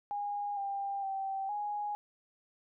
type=tone with pitch steps; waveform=sine; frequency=818 / 795 / 777 / 829 Hz; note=G#5 / G5 / G5 / G#5; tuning=-26 / +24 / -16 / -3 cents; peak=-33 dBFS; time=0.11-1.95 s; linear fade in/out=0 ms; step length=460 ms; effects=none